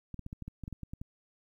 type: clicks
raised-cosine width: 5 ms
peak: -28 dBFS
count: 12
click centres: 0.143 / 0.193 / 0.264 / 0.329 / 0.423 / 0.48 / 0.637 / 0.679 / 0.727 / 0.833 / 0.935 / 1.015 s
effects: 11-bit